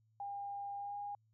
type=tone with pitch glide; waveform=sine; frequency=804 to 815.2 Hz; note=G5 to G#5; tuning=+44 to -32 cents; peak=-40 dBFS; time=0.2-1.15 s; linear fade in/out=2 ms; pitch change=+24 cents; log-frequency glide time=0.77-0.97 s; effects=added 110 Hz sine -70 dBFS peak until 1.33 s